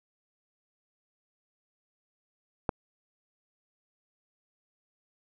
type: click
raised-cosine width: 1 ms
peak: -12 dBFS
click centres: 2.692 s
effects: none